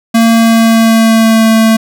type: tone with pitch glide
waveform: square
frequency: 228.2 to 222.9 Hz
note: A#3 to A3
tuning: -37 to +23 cents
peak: -5 dBFS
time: 0.14-1.77 s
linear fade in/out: 10 ms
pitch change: -40 cents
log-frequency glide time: 0.32-1.48 s
effects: none